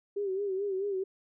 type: tone with vibrato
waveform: sine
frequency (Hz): 392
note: G4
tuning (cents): 0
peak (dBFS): -29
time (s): 0.16-1.04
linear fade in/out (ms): 10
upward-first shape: sine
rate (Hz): 4.6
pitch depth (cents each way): 80
effects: none